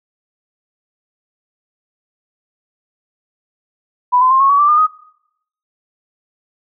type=tone with pitch steps; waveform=sine; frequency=990 / 1023.7 / 1058.6 / 1094.7 / 1132 / 1170.5 / 1210.4 / 1251.7 Hz; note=B5 / C6 / C6 / C#6 / C#6 / D6 / D#6 / D#6; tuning=+4 / -38 / +20 / -22 / +36 / -6 / -48 / +10 cents; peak=-8 dBFS; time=4.12-4.872 s; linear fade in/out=20 ms; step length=94 ms; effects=noise-tail reverb RT60 0.8 s tail -25 dB re dry